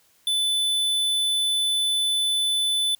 square tone, 3500 Hz, A7, 10 cents flat, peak -21 dBFS, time 0.27-2.95 s, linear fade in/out 2 ms, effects white hiss -61 dBFS RMS until 2.99 s

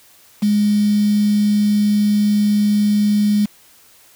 sine tone with quantisation, 207.7 Hz, G#3, in tune, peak -12 dBFS, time 0.42-3.46 s, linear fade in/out 10 ms, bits 5, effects white hiss -49 dBFS RMS until 4.15 s

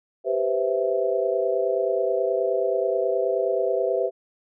sine chord, C major seventh, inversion second, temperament equal, 392 / 493.9 / 523.3 / 659.3 Hz, G4 / B4 / C5 / E5, 0 / 0 / 0 / 0 cents, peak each -26 dBFS, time 0.24-4.11 s, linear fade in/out 50 ms, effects none

